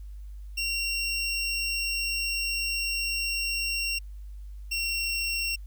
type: tone pair in turn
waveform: 25% pulse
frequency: 2748 / 2734 Hz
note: F7 / F7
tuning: -29 / -37 cents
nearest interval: unison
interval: 8 cents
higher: first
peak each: -23 dBFS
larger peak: neither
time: 0.57-3.99 / 4.71-5.56 s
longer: first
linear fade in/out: 10 ms
effects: added 50 Hz sine -38 dBFS peak until 5.66 s + white hiss -68 dBFS RMS until 5.66 s